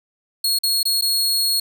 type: tone with dropouts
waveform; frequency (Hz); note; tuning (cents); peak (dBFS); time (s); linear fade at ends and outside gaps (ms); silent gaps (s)
sawtooth; 4315; C#8; -47; -14; 0.44-1.6; 5; 0.588-0.634 / 0.831-0.853 / 1.012-1.021
effects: none